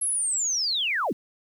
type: linear sweep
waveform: sine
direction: down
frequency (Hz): 11175 to 131.6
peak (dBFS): -23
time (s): 0.01-1.13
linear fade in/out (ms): 10
effects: 9-bit